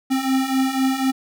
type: beating tone pair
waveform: square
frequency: 261.6 / 265.6 Hz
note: C4 / C4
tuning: 0 / +26 cents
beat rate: 4 Hz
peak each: -24 / -20 dBFS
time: 0.1-1.12 s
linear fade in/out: 20 ms
effects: none